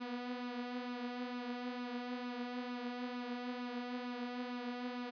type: tone with flanger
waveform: sawtooth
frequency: 245.7 Hz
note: B3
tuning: 9 cents flat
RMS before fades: -42 dBFS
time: 0-5.11 s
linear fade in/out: 20 ms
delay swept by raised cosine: 0.74 to 5.64 ms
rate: 2.2 Hz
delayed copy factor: +0.5
effects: resampled to 11025 Hz